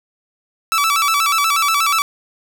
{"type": "tone with vibrato", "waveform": "sawtooth", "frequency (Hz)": 1230, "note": "D#6", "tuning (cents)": -20, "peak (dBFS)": -10, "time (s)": [0.72, 2.02], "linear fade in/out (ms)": 0, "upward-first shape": "square", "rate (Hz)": 8.3, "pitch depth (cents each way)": 120, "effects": []}